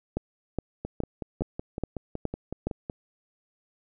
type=two click trains; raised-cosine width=2 ms; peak=-19 / -14 dBFS; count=12 / 7; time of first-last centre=0.85-2.898 / 0.17-2.67 s; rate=5.37 / 2.4 Hz; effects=none